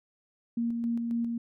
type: tone with tremolo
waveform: sine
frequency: 233.7 Hz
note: A#3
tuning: 5 cents sharp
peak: -26 dBFS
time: 0.57-1.38 s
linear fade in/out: 5 ms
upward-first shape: square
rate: 3.7 Hz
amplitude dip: 30%
effects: none